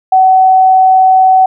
sine tone, 754 Hz, F#5, 32 cents sharp, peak -3 dBFS, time 0.12-1.46 s, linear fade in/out 5 ms, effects none

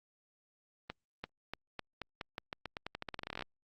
accelerating click train, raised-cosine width 0.3 ms, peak -23 dBFS, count 25, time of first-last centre 0.9-3.423 s, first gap 340 ms, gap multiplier 0.87, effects Opus 32 kbps

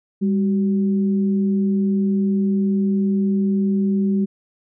sine tone pair together, 199.4 / 376.4 Hz, G3 / F#4, +30 / +30 cents, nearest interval major seventh, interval 1100 cents, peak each -16 / -27 dBFS, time 0.21-4.26 s, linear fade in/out 20 ms, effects none

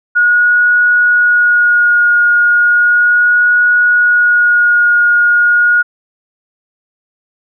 sine tone with vibrato, 1444 Hz, F#6, 43 cents flat, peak -6 dBFS, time 0.15-5.83 s, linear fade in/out 20 ms, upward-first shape sine, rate 0.35 Hz, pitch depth 14 cents each way, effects none

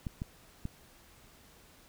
clicks, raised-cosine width 5 ms, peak -23 dBFS, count 3, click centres 0.068 / 0.219 / 0.654 s, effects pink hiss -59 dBFS RMS until 1.88 s

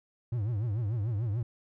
triangle tone with vibrato, 110.1 Hz, A2, 2 cents sharp, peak -26 dBFS, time 0.32-1.43 s, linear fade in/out 5 ms, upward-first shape triangle, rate 6.8 Hz, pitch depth 240 cents each way, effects none

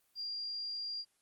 sine tone, 4782 Hz, D8, 30 cents sharp, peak -37 dBFS, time 0.15-1.05 s, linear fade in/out 50 ms, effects white hiss -74 dBFS RMS until 1.21 s + Opus 24 kbps

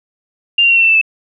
sine tone with pitch steps, 2794 / 2765 / 2737 / 2708 / 2680 / 2652 / 2625 Hz, F7 / F7 / F7 / E7 / E7 / E7 / E7, 0 / -18 / -36 / +46 / +28 / +10 / -8 cents, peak -7 dBFS, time 0.58-1.014 s, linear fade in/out 5 ms, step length 62 ms, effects none

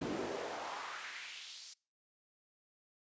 brown noise with high-pass filter sweep, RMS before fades -43 dBFS, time 0.01-1.74 s, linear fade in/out 10 ms, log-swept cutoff 250 to 5600 Hz, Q 1.9, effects noise-tail reverb RT60 0.4 s tail -26 dB re dry + resampled to 16000 Hz

